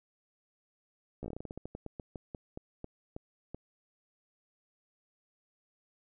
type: slowing click train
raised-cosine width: 2 ms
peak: -27 dBFS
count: 21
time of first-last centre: 1.23-3.546 s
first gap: 14 ms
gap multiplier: 1.19
effects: none